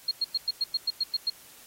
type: tone bursts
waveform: sine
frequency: 4263 Hz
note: C8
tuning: 32 cents sharp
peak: -23 dBFS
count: 10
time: 0.08-1.3 s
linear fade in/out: 5 ms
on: 32 ms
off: 100 ms
effects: white hiss -52 dBFS RMS until 1.66 s + AAC 48 kbps